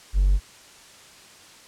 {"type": "tone with hard clipping", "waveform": "triangle", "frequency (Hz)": 47.53, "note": "F#1", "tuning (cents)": 47, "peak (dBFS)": -15, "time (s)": [0.13, 0.4], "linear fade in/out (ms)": 50, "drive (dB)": 2, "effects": ["white hiss -48 dBFS RMS until 1.67 s", "low-pass 8000 Hz 12 dB/octave"]}